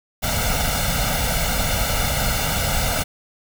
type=noise with comb filter; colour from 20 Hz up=pink; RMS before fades=-21 dBFS; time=0.22-3.04 s; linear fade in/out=20 ms; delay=1.4 ms; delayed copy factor=+0.9; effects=none